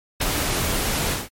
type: noise with ADSR envelope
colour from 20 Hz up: pink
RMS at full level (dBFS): -20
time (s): 0.2-1.29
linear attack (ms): 11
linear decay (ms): 29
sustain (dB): -3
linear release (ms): 180
effects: MP3 64 kbps